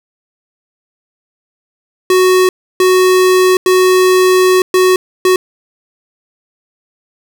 square tone bursts at uneven times, 370 Hz, F#4, in tune, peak -7 dBFS, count 5, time 2.1-2.49 / 2.8-3.57 / 3.66-4.62 / 4.74-4.96 / 5.25-5.36 s, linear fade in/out 2 ms, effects none

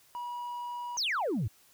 triangle tone, 967 Hz, B5, 37 cents flat, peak -33 dBFS, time 0.15-0.97 s, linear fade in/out 0 ms
sine exponential sweep, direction down, 6645 to 89.9 Hz, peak -26 dBFS, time 0.97-1.48 s, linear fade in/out 10 ms
effects tanh soft clip ceiling -26 dBFS + white hiss -62 dBFS RMS until 1.73 s

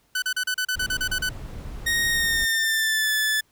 sawtooth tone bursts, 1500 Hz, F#6, 23 cents sharp, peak -19 dBFS, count 11, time 0.15-1.292 s, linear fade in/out 5 ms, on 72 ms, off 35 ms
brown noise, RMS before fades -35 dBFS, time 0.75-2.46 s, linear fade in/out 20 ms
sawtooth tone with pitch glide, 1864.7 to 1739.8 Hz, A#6 to A6, 0 to -20 cents, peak -17 dBFS, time 1.86-3.41 s, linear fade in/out 10 ms, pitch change -120 cents, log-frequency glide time 2.09-3.11 s
effects pink hiss -64 dBFS RMS until 3.51 s

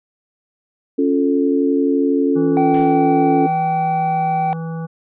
sine chord, Db augmented, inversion none, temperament equal, 277.2 / 349.2 / 440 Hz, Db4 / F4 / A4, 0 / 0 / 0 cents, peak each -15 / -21 / -19 dBFS, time 0.98-3.47 s, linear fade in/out 10 ms
harmonic tone, 163.7 Hz, E3, 12 cents flat, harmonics 1 / 3 / 5 / 7 / 9, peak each -23 / -33 / -37 / -40 / -42 dBFS, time 2.35-4.87 s, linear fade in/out 20 ms
triangle tone, 771 Hz, G5, 29 cents flat, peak -14 dBFS, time 2.57-4.53 s, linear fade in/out 0 ms
pink noise with exponential decay, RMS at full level -33 dBFS, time 2.74-3.25 s, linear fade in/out 2 ms, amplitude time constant 110 ms
effects resampled to 8000 Hz

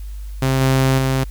sawtooth tone with level steps, 132.5 Hz, C3, 22 cents sharp, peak -11 / -9 / -12 dBFS, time 0.42-1.24 s, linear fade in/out 5 ms, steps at 0.61 / 0.98 s, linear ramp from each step 5 ms, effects added 50 Hz sine -27 dBFS peak until 1.3 s + white hiss -50 dBFS RMS until 1.3 s

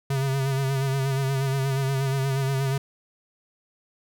square tone with vibrato, 135.5 Hz, C#3, 39 cents flat, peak -23 dBFS, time 0.1-2.78 s, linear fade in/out 5 ms, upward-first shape sine, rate 8.4 Hz, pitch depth 40 cents each way, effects none

